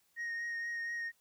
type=tone with vibrato; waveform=sine; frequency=1864.7 Hz; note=A#6; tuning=in tune; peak=-33 dBFS; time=0.16-1.12 s; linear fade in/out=50 ms; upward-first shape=triangle; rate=4.2 Hz; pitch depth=18 cents each way; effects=tanh soft clip ceiling -35 dBFS + white hiss -73 dBFS RMS until 1.2 s